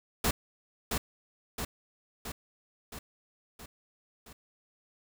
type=noise with echo; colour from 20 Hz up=pink; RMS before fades=-27 dBFS; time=0.24-0.31 s; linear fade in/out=5 ms; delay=670 ms; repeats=6; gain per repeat=-4 dB; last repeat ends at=4.33 s; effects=none